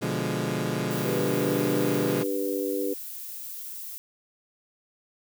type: chord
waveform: 20% pulse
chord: B diminished seventh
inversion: none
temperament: equal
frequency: 123.47 / 146.83 / 174.61 / 207.7 Hz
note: B2 / D3 / F3 / Ab3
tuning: 0 / 0 / 0 / 0 cents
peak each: -27 dBFS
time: 0.01-2.24 s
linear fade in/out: 20 ms
type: noise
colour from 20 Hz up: violet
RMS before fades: -38 dBFS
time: 0.91-3.98 s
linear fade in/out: 0 ms
type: harmonic tone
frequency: 98.1 Hz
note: G2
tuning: 2 cents sharp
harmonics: 3 / 4 / 5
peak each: -30 / -30 / -30 dBFS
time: 1.05-2.94 s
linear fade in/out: 10 ms
effects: none